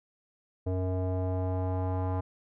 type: tone with low-pass filter sweep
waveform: square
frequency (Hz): 92.5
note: F#2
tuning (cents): 0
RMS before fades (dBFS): -30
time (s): 0.66-2.21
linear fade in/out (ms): 10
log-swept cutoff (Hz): 560 to 920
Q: 2.6
effects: none